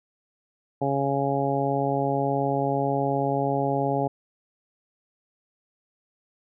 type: harmonic tone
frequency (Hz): 138.6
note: C#3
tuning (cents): 0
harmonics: 1 / 2 / 3 / 4 / 5 / 6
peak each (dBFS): -29 / -29 / -29 / -29 / -29 / -29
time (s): 0.81-4.08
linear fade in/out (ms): 10
effects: none